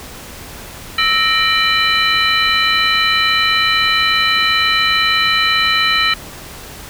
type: tone cluster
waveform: sine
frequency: 1310 / 1858 / 2358 / 2994 / 4017 Hz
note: E6 / A#6 / D7 / F#7 / B7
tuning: -11 / -6 / +6 / +20 / +29 cents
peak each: -18 dBFS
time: 0.98-6.14 s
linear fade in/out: 5 ms
effects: pink hiss -33 dBFS RMS until 6.89 s